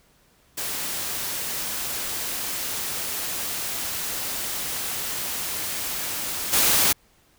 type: noise with level steps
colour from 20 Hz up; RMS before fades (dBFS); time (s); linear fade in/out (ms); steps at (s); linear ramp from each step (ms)
white; -29 / -19; 0.57-6.93; 10; 6.52; 20
effects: pink hiss -60 dBFS RMS until 7.38 s